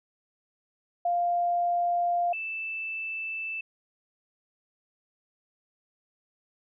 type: tone pair in turn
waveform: sine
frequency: 698.5 / 2643 Hz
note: F5 / E7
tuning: 0 / +4 cents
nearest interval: octave + major seventh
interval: 2304 cents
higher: second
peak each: -23 / -31 dBFS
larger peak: first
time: 1.05-2.33 / 2.33-3.61 s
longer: neither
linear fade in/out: 5 ms
effects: none